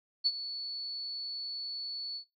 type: tone with ADSR envelope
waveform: sine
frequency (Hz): 4435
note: C#8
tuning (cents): 0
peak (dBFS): -22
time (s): 0.24-2.25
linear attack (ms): 24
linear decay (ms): 47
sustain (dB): -13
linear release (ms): 91
effects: noise-tail reverb RT60 0.2 s tail -20 dB re dry